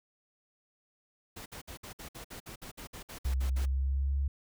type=noise bursts; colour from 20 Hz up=pink; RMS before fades=-45 dBFS; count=15; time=1.36-3.658 s; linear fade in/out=10 ms; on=100 ms; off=57 ms
type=tone with pitch glide; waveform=sine; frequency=65.41 to 69.14 Hz; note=C2 to C#2; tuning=0 to -4 cents; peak=-27 dBFS; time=3.25-4.28 s; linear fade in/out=5 ms; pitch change=+96 cents; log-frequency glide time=3.52-4.17 s
effects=none